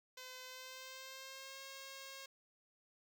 5% pulse tone with pitch glide, 511 to 540.8 Hz, C5 to C#5, -41 to -43 cents, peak -38 dBFS, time 0.17-2.26 s, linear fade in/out 5 ms, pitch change +98 cents, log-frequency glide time 0.45-1.63 s, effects none

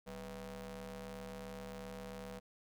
sawtooth ring-modulated tone, 150.3 Hz, D3, 40 cents sharp, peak -38 dBFS, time 0.06-2.4 s, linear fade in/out 20 ms, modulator 342 Hz, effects none

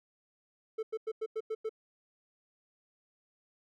triangle tone bursts, 440 Hz, A4, in tune, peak -30 dBFS, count 7, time 0.78-1.694 s, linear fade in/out 10 ms, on 50 ms, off 94 ms, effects none

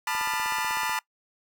25% pulse chord, B half-diminished seventh, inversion third, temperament equal with one note detuned, 880 / 987.8 / 1204.2 / 1396.9 Hz, A5 / B5 / D6 / F6, 0 / 0 / +43 / 0 cents, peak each -27 / -27 / -30 / -32 dBFS, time 0.07-0.99 s, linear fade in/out 2 ms
click train, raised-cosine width 0.5 ms, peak -24 dBFS, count 13, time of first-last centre 0.15-0.895 s, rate 16.1 Hz
effects noise-tail reverb RT60 0.1 s tail -22 dB re dry

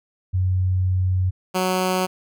sine / 10% pulse tone pair in turn, 92.5 / 185 Hz, F#2 / F#3, 0 / 0 cents, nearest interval octave, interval 1200 cents, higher second, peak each -17 / -11 dBFS, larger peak second, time 0.33-1.31 / 1.54-2.07 s, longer first, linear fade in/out 20 ms, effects none

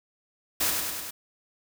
white noise with echo, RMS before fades -25 dBFS, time 0.6-0.71 s, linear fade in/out 10 ms, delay 100 ms, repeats 4, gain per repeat -3 dB, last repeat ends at 1.11 s, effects none

